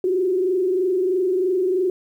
sine tone with frequency modulation, 370 Hz, F#4, in tune, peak -17 dBFS, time 0.04-1.9 s, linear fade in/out 2 ms, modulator 23.1 Hz, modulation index 0.79, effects 9-bit

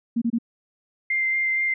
sine tone bursts, 233.1 Hz, A#3, in tune, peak -19 dBFS, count 3, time 0.16-0.386 s, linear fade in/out 10 ms, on 58 ms, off 26 ms
sine tone with vibrato, 2093 Hz, C7, in tune, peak -20 dBFS, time 1.1-1.74 s, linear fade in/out 5 ms, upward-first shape sine, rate 4.3 Hz, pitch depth 11 cents each way
effects none

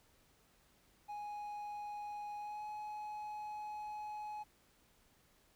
triangle tone with pitch glide, 830.6 to 843.7 Hz, G#5 to G#5, 0 to +27 cents, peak -40 dBFS, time 1.08-4.44 s, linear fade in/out 20 ms, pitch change +27 cents, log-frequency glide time 2.38-2.64 s, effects pink hiss -70 dBFS RMS until 5.55 s

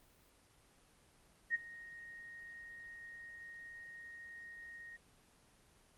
sine tone with ADSR envelope, 1864.7 Hz, A#6, in tune, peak -29 dBFS, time 1.5-4.97 s, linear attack 44 ms, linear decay 22 ms, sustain -20 dB, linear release 12 ms, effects pink hiss -67 dBFS RMS until 5.97 s + Opus 24 kbps

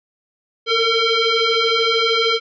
sine tone with frequency modulation, 1354 Hz, E6, 46 cents sharp, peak -14 dBFS, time 0.66-2.4 s, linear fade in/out 50 ms, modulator 907 Hz, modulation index 3, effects none

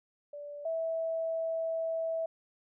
sine tone pair in turn, 582 / 653.3 Hz, D5 / E5, -16 / -16 cents, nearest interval major second, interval 200 cents, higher second, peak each -40 / -30 dBFS, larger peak second, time 0.33-0.65 / 0.65-2.26 s, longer second, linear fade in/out 5 ms, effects none

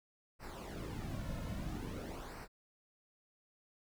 brown noise with flanger, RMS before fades -43 dBFS, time 0.39-2.48 s, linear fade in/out 50 ms, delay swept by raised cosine 0.29 to 2.59 ms, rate 0.5 Hz, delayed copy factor -0.7, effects none

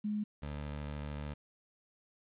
sine / 20% pulse tone pair in turn, 210 / 73.44 Hz, G#3 / D2, +19 / +1 cents, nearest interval octave + tritone, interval 1818 cents, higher first, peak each -32 / -34 dBFS, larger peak first, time 0.04-0.24 / 0.42-1.34 s, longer second, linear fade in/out 10 ms, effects resampled to 8000 Hz + 11-bit

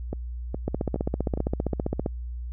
two click trains, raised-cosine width 2 ms, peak -16 / -12 dBFS, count 4 / 22, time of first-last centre 0.13-1.375 / 0.68-2.062 s, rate 2.41 / 15.2 Hz, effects added 60 Hz sine -31 dBFS peak until 2.52 s

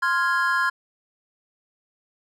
triangle chord, F minor, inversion second, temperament equal, 1046.5 / 1396.9 / 1661.2 Hz, C6 / F6 / Ab6, 0 / 0 / 0 cents, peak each -22 dBFS, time 0.02-0.7 s, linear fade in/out 10 ms, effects none

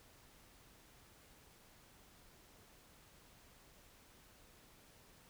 silence, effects pink hiss -64 dBFS RMS until 5.29 s

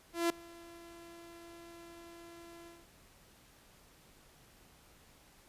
sawtooth tone with ADSR envelope, 339.2 Hz, E4, 50 cents sharp, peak -23 dBFS, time 0.13-2.88 s, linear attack 170 ms, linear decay 3 ms, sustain -24 dB, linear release 210 ms, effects pink hiss -62 dBFS RMS until 5.48 s + resampled to 32000 Hz

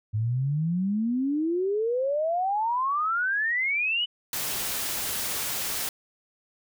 sine exponential sweep, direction up, 103.83 to 3007 Hz, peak -23 dBFS, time 0.13-4.06 s, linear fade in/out 20 ms
white noise, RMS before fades -30 dBFS, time 4.33-5.89 s, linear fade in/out 2 ms
effects none

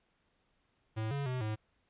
square tone with pitch steps, 109.9 / 140.9 / 127.5 / 108.1 Hz, A2 / C#3 / C3 / A2, -2 / +29 / -44 / -30 cents, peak -34 dBFS, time 0.96-1.56 s, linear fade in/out 20 ms, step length 150 ms, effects pink hiss -75 dBFS RMS until 1.89 s + resampled to 8000 Hz

